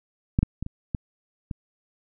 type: clicks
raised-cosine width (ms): 5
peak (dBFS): -7 / -7 / -17 / -21 / -13 / -18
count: 6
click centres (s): 0.389 / 0.43 / 0.626 / 0.664 / 0.948 / 1.512
effects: none